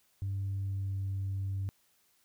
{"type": "tone with pitch glide", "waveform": "sine", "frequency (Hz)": [98, 97.15], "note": ["G2", "G2"], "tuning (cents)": [0, -15], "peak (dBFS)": -30, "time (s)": [0.22, 1.69], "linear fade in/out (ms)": 0, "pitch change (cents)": -15, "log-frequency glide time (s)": [0.5, 1.02], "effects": ["tanh soft clip ceiling -29 dBFS", "white hiss -70 dBFS RMS until 2.24 s"]}